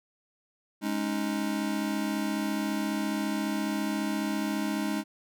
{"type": "chord", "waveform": "square", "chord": "Ab suspended fourth", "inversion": "none", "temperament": "just", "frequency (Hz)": [207.7, 276.9, 311.5], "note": ["Ab3", "Db4", "Eb4"], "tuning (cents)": [0, -2, 2], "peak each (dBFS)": [-32, -35, -33], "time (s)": [0.81, 5.04], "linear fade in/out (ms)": 50, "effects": []}